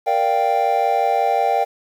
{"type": "chord", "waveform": "triangle", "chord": "G minor seventh", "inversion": "first", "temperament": "equal", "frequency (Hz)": [466.2, 587.3, 698.5, 784], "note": ["Bb4", "D5", "F5", "G5"], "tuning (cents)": [0, 0, 0, 0], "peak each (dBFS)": [-22, -22, -19, -16], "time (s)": [0.06, 1.65], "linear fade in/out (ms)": 20, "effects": ["8-bit"]}